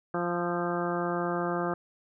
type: harmonic tone with a mistuned harmonic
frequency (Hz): 174.4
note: F3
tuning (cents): -2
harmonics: 1 / 2 / 3 / 4 / 5 / 6 / 7 / 8 / 9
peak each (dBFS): -34 / -32 / -35 / -35 / -39 / -41 / -36 / -42 / -40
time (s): 0.14-1.74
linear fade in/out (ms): 2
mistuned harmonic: 8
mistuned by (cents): -57
effects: none